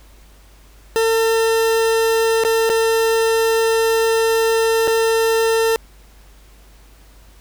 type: tone with dropouts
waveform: 40% pulse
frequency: 451.1 Hz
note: A4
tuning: 43 cents sharp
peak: -13 dBFS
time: 0.96-5.76 s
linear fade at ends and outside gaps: 0 ms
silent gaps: 2.437-2.449 / 2.693-2.699 / 4.874-4.878 s
effects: added 50 Hz sine -44 dBFS peak until 7.4 s + pink hiss -51 dBFS RMS until 7.4 s